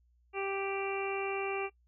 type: harmonic tone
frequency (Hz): 392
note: G4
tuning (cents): 0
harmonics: 1 / 2 / 3 / 4 / 5 / 6 / 7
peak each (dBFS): -35 / -39 / -42 / -50 / -50 / -41 / -42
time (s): 0.33-1.7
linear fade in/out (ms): 50
effects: noise-tail reverb RT60 0.1 s tail -20 dB re dry + added 60 Hz sine -65 dBFS peak until 1.87 s